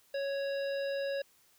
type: harmonic tone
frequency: 554.4 Hz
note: C#5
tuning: in tune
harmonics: 1 / 3 / 5 / 7 / 9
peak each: -32 / -43 / -48 / -49 / -51 dBFS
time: 0.14-1.22 s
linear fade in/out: 5 ms
effects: white hiss -66 dBFS RMS until 1.58 s